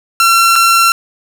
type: tone with dropouts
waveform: sawtooth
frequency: 1358 Hz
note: F6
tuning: 49 cents flat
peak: -3 dBFS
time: 0.2-0.92 s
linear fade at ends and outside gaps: 1 ms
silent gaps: 0.556-0.56 s
effects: none